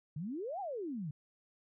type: exponential two-way sweep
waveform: sine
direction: up then down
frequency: 138.59 to 830.6 to 138.59 Hz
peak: -37 dBFS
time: 0.16-1.11 s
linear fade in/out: 5 ms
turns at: 0.6 s
effects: none